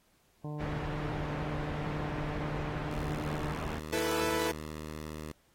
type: harmonic tone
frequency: 149.6 Hz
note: D3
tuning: 32 cents sharp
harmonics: 1 / 2 / 3 / 4 / 5 / 6 / 7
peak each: -37 / -43 / -47 / -49 / -51 / -53 / -54 dBFS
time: 0.44-3.53 s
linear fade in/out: 5 ms
type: low-pass noise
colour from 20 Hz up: pink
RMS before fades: -38 dBFS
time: 0.59-3.8 s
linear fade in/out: 20 ms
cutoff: 1900 Hz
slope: 12 dB/octave
type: tone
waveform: 10% pulse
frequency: 77.1 Hz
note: D#2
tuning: 15 cents flat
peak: -31 dBFS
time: 2.9-5.32 s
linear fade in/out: 5 ms
type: chord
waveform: sawtooth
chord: E suspended fourth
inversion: none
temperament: equal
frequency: 329.6 / 440 / 493.9 Hz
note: E4 / A4 / B4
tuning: 0 / 0 / 0 cents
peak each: -30 dBFS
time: 3.92-4.52 s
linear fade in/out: 10 ms
effects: pink hiss -69 dBFS RMS until 5.54 s + AAC 48 kbps